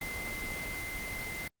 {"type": "tone in noise", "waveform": "sine", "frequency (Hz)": 2070, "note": "C7", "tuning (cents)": -19, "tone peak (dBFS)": -38, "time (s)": [0.01, 1.48], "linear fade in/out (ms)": 5, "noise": "pink", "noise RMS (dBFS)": -40, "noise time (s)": [0.01, 1.48], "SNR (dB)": -1, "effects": ["Opus 32 kbps"]}